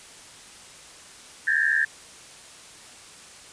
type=tone cluster; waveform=sine; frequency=1595 / 1687 / 1748 / 1829 Hz; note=G6 / G#6 / A6 / A#6; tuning=+30 / +27 / -12 / -33 cents; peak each=-25 dBFS; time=1.47-1.85 s; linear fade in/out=5 ms; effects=white hiss -46 dBFS RMS until 3.52 s + resampled to 22050 Hz